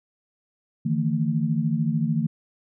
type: tone cluster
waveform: sine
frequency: 151.7 / 165.2 / 225.5 Hz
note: D#3 / E3 / A3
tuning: -44 / +4 / +43 cents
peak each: -25 dBFS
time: 0.85-2.27 s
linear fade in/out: 10 ms
effects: none